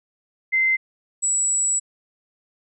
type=tone pair in turn; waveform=sine; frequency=2074 / 7830 Hz; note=C7 / B8; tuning=-16 / -16 cents; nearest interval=octave + major seventh; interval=2300 cents; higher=second; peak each=-16 / -18 dBFS; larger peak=first; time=0.52-0.77 / 1.22-1.8 s; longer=second; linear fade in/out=20 ms; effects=none